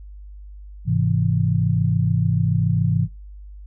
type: chord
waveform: sine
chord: Ab augmented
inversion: none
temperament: equal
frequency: 103.83 / 130.81 / 164.81 Hz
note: Ab2 / C3 / E3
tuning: 0 / 0 / 0 cents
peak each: -21 dBFS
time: 0.85-3.08 s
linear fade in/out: 50 ms
effects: noise-tail reverb RT60 0.2 s tail -18 dB re dry + added 50 Hz sine -36 dBFS peak until 3.66 s